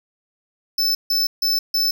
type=tone bursts; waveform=square; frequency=5274 Hz; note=E8; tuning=in tune; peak=-17 dBFS; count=4; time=0.78-1.91 s; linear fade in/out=5 ms; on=170 ms; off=150 ms; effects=none